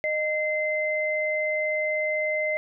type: tone pair together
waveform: sine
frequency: 615 / 2069 Hz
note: D#5 / C7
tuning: -20 / -20 cents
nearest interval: octave + major sixth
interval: 2100 cents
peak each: -26 dBFS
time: 0.04-2.57 s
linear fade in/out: 0 ms
effects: none